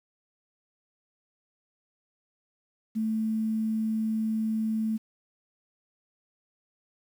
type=tone with quantisation; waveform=sine; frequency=220 Hz; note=A3; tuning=in tune; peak=-25 dBFS; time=2.95-4.98 s; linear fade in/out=20 ms; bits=9; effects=none